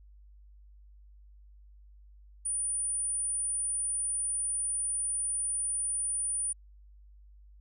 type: tone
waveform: sine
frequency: 9440 Hz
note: D9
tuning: 8 cents sharp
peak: -29 dBFS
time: 2.45-6.53 s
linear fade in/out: 10 ms
effects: added 50 Hz sine -52 dBFS peak until 7.6 s